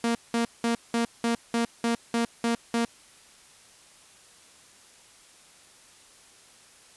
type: tone bursts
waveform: sawtooth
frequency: 233.1 Hz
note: A#3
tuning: in tune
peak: -19 dBFS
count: 10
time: 0.04-2.85 s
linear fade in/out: 2 ms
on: 110 ms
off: 190 ms
effects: white hiss -54 dBFS RMS until 6.96 s + resampled to 24000 Hz